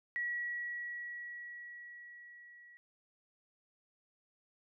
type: tone with level ramp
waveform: sine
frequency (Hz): 1925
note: B6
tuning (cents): -45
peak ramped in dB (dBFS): -33 to -55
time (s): 0.16-2.77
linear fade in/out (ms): 0
effects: none